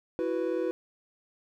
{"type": "chord", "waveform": "triangle", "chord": "E suspended second", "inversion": "none", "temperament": "equal with one note detuned", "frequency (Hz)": [330.6, 370, 493.9], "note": ["E4", "F#4", "B4"], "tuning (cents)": [5, 0, 0], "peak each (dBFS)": [-30, -30, -29], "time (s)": [0.19, 0.71], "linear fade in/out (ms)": 0, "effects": []}